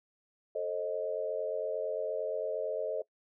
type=chord; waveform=sine; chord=A diminished; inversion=none; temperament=equal with one note detuned; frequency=440 / 533.6 / 622.3 Hz; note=A4 / C5 / Eb5; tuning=0 / +34 / 0 cents; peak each=-36 / -36 / -35 dBFS; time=0.55-3.02 s; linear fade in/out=5 ms; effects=noise-tail reverb RT60 0.1 s tail -21 dB re dry